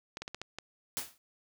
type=clicks; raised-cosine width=0.2 ms; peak=-22 dBFS; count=6; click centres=0.171 / 0.22 / 0.279 / 0.346 / 0.416 / 0.586 s
type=noise with exponential decay; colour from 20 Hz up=white; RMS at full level=-32 dBFS; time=0.97-1.18 s; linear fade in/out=0 ms; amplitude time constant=44 ms
effects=none